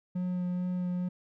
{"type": "tone with vibrato", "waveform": "triangle", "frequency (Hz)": 180, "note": "F#3", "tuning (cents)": -47, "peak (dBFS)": -27, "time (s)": [0.15, 1.09], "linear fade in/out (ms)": 10, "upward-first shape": "sine", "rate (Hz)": 2.3, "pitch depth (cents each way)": 11, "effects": []}